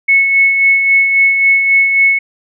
sine tone with tremolo, 2200 Hz, C#7, 14 cents flat, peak -5 dBFS, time 0.08-2.19 s, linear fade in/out 10 ms, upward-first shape sine, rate 3.7 Hz, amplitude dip 45%, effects none

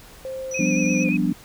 sine tone with pitch glide, 526 to 517.6 Hz, C5 to C5, +9 to -19 cents, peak -28 dBFS, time 0.25-1.09 s, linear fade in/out 0 ms, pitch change -28 cents, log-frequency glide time 0.43-0.89 s
sine tone, 5890 Hz, F#8, 9 cents flat, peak -31 dBFS, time 0.51-1.04 s, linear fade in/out 5 ms
sine tone with vibrato, 2481 Hz, D#7, 6 cents flat, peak -25 dBFS, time 0.54-1.17 s, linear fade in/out 5 ms, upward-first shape triangle, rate 8.7 Hz, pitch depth 62 cents each way
sine chord, G dominant seventh, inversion third, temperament equal, 174.61 / 196 / 246.9 / 293.7 Hz, F3 / G3 / B3 / D4, 0 / 0 / 0 / 0 cents, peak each -24 dBFS, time 0.59-1.33 s, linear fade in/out 5 ms
effects pink hiss -46 dBFS RMS until 1.44 s

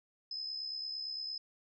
sine tone with amplitude modulation, 5100 Hz, D#8, 42 cents sharp, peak -35 dBFS, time 0.31-1.38 s, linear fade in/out 5 ms, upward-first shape sine, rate 68.8 Hz, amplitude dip 55%, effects none

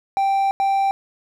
triangle tone bursts at uneven times, 784 Hz, G5, in tune, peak -14 dBFS, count 2, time 0.17-0.51 / 0.6-0.91 s, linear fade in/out 0 ms, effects none

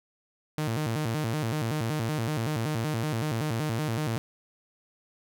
sawtooth tone with vibrato, 132 Hz, C3, 16 cents sharp, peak -23 dBFS, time 0.58-4.18 s, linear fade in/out 0 ms, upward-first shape square, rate 5.3 Hz, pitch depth 260 cents each way, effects none

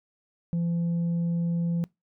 sine tone, 170 Hz, F3, 46 cents flat, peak -21 dBFS, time 0.53-1.84 s, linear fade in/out 0 ms, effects noise-tail reverb RT60 0.2 s tail -26 dB re dry + tanh soft clip ceiling -23 dBFS

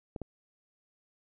clicks, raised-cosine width 2 ms, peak -24 dBFS, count 2, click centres 0.162 / 0.217 s, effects none

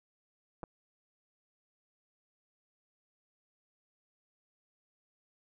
clicks, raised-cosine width 1 ms, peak -28 dBFS, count 2, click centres 0.632 / 0.638 s, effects none

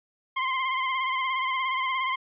25% pulse tone with vibrato, 1046.5 Hz, C6, in tune, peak -21 dBFS, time 0.36-2.16 s, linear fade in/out 10 ms, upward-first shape sine, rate 17 Hz, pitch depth 42 cents each way, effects resampled to 8000 Hz

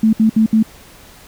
sine tone bursts, 220 Hz, A3, in tune, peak -8 dBFS, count 4, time 0.03-0.628 s, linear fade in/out 5 ms, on 100 ms, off 66 ms, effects pink hiss -42 dBFS RMS until 1.27 s

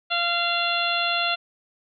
harmonic tone, 690 Hz, F5, 21 cents flat, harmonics 1 / 2 / 3 / 4 / 5 / 6, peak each -28 / -27 / -34 / -26 / -28 / -31 dBFS, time 0.1-1.36 s, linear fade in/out 20 ms, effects none

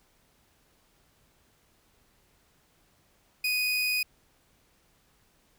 30% pulse tone, 2489 Hz, D#7, in tune, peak -23 dBFS, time 3.44-4.03 s, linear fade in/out 5 ms, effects pink hiss -66 dBFS RMS until 5.58 s

